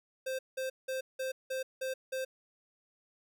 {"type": "tone bursts", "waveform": "square", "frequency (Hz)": 523.3, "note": "C5", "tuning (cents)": 0, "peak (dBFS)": -34, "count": 7, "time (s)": [0.26, 2.25], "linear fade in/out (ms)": 10, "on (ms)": 130, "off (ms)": 180, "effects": []}